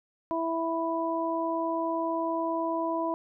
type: harmonic tone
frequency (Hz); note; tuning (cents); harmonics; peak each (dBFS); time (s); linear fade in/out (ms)
329.5; E4; -1; 1 / 2 / 3; -31 / -31 / -31; 0.31-3.14; 0
effects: none